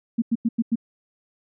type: tone bursts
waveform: sine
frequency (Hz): 230.3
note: A#3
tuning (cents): -21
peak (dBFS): -17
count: 5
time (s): 0.18-0.757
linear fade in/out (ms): 10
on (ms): 41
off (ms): 93
effects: none